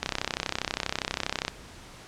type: click train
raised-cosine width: 0.2 ms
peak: -9 dBFS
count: 48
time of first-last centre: 0.03-1.481 s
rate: 32.4 Hz
effects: pink hiss -47 dBFS RMS until 2.07 s + low-pass 8000 Hz 12 dB/octave